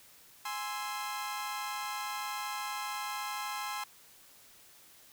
sawtooth chord, Ab augmented, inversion none, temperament equal, 830.6 / 1046.5 / 1318.5 Hz, Ab5 / C6 / E6, 0 / 0 / 0 cents, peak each -36 / -35 / -39 dBFS, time 0.45-3.84 s, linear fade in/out 5 ms, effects white hiss -58 dBFS RMS until 5.12 s

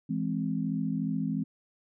sine chord, E augmented, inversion none, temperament equal, 164.81 / 207.7 / 261.6 Hz, E3 / G#3 / B#3, 0 / 0 / 0 cents, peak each -32 dBFS, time 0.09-1.44 s, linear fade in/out 10 ms, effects none

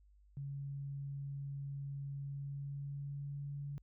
sine tone with pitch glide, 139.7 to 142.22 Hz, C#3 to C#3, +14 to +45 cents, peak -40 dBFS, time 0.37-3.78 s, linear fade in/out 0 ms, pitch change +31 cents, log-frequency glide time 2.21-3.56 s, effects added 50 Hz sine -62 dBFS peak until 3.82 s

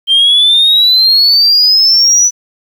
sine exponential sweep, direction up, 3136 to 5990 Hz, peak -3 dBFS, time 0.07-2.31 s, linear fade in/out 50 ms, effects tanh soft clip ceiling -2 dBFS + 7-bit

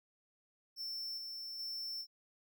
square tone with tremolo, 5380 Hz, E8, 34 cents sharp, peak -40 dBFS, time 0.76-2.07 s, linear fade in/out 50 ms, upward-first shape square, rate 1.2 Hz, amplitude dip 30%, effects none

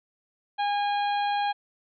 harmonic tone, 817 Hz, G#5, 29 cents flat, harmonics 1 / 2 / 3 / 4 / 5, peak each -24 / -35 / -39 / -38 / -42 dBFS, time 0.58-1.53 s, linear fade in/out 20 ms, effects none

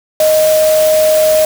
sine tone in noise, 622.3 Hz, D#5, in tune, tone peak -7 dBFS, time 0.2-1.45 s, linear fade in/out 2 ms, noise white, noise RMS -20 dBFS, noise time 0.2-1.45 s, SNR +10 dB, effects none

